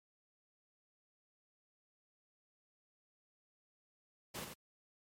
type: noise with echo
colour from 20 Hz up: pink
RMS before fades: -44 dBFS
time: 4.34-4.45 s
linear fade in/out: 10 ms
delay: 90 ms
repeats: 1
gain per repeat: -6 dB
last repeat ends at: 4.54 s
effects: high-pass 80 Hz 12 dB/octave + MP3 64 kbps